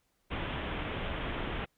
pink low-pass noise, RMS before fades -36 dBFS, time 0.3-1.66 s, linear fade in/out 20 ms, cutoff 3500 Hz, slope 96 dB/octave, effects pink hiss -75 dBFS RMS until 1.77 s

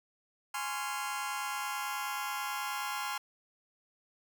sawtooth chord, Db major seventh, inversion second, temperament just, 831.5 / 1039.4 / 1108.7 / 1385.9 Hz, Ab5 / C6 / Db6 / F6, +2 / -12 / 0 / -14 cents, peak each -35 / -35 / -40 / -36 dBFS, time 0.54-3.18 s, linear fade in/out 5 ms, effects none

